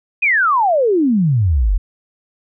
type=exponential sweep; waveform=sine; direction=down; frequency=2557 to 40.29 Hz; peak=-11 dBFS; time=0.22-1.78 s; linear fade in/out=10 ms; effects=none